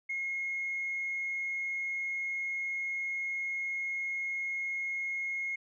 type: tone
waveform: sine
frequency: 2157 Hz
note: C#7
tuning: 48 cents flat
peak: -31 dBFS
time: 0.09-5.56 s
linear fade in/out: 10 ms
effects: tanh soft clip ceiling -27 dBFS